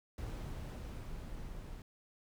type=noise with level ramp; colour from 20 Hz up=brown; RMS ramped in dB=-41 to -47 dBFS; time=0.18-1.82 s; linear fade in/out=2 ms; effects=none